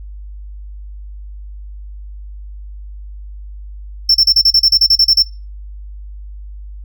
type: tone bursts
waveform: triangle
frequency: 5380 Hz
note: E8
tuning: 34 cents sharp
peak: -5 dBFS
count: 13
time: 4.09-5.225 s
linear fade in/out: 5 ms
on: 55 ms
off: 35 ms
effects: noise-tail reverb RT60 0.3 s tail -21 dB re dry + added 50 Hz sine -28 dBFS peak until 6.84 s